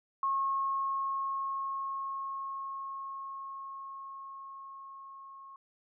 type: tone with level ramp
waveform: sine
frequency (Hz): 1087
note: C#6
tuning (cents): -34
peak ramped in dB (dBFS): -27 to -47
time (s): 0.23-5.56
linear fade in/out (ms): 2
effects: none

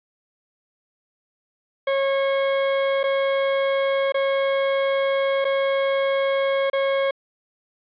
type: tone with dropouts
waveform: 40% pulse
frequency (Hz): 546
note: C#5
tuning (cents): -26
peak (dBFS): -18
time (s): 1.87-7.11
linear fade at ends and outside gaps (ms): 5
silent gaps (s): 3.032-3.038 / 4.122-4.143 / 5.445-5.45 / 6.7-6.731
effects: resampled to 8000 Hz + 8-bit

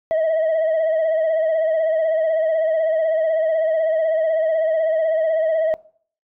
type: tone with vibrato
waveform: sine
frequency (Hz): 640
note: D#5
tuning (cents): +49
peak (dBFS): -13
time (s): 0.11-5.74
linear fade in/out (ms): 0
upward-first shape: sine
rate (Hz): 16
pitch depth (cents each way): 52
effects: noise-tail reverb RT60 0.5 s tail -22 dB re dry + tanh soft clip ceiling -15 dBFS

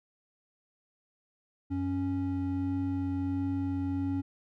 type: tone pair together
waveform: triangle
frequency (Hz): 92.88 / 277.2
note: F#2 / C#4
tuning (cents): +7 / 0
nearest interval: octave + perfect fifth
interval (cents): 1893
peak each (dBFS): -32 / -28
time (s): 1.7-4.22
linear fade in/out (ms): 20
effects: none

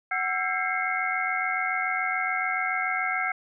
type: tone cluster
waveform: sine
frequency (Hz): 746 / 1338 / 1604 / 2094 / 2181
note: F#5 / E6 / G6 / C7 / C#7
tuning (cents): +14 / +25 / +39 / +1 / -29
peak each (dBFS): -31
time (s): 0.11-3.32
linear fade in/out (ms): 5
effects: none

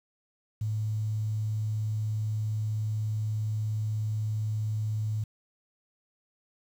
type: tone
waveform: sine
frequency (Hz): 107.9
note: A2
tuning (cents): -33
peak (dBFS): -27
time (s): 0.61-5.24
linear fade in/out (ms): 5
effects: 9-bit

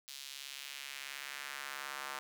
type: tone with high-pass filter sweep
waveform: square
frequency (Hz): 69.3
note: C#2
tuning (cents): 0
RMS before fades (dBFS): -45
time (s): 0.08-2.19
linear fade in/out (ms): 0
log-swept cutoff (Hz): 3900 to 1100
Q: 1.4
effects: none

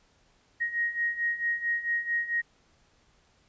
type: beating tone pair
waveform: sine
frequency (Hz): 1876 / 1880.5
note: A#6 / A#6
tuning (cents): +11 / +15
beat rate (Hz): 4.5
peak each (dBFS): -32 / -28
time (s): 0.6-2.42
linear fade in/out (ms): 20
effects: pink hiss -65 dBFS RMS until 3.48 s + resampled to 16000 Hz

